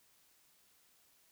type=silence; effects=white hiss -69 dBFS RMS until 1.31 s